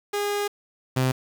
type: tone pair in turn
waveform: sawtooth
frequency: 409.5 / 129.58 Hz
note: G#4 / C3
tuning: -24 / -16 cents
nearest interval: octave + minor sixth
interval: 1992 cents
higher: first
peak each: -20 / -16 dBFS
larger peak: second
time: 0.13-0.48 / 0.96-1.12 s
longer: first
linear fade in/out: 10 ms
effects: 7-bit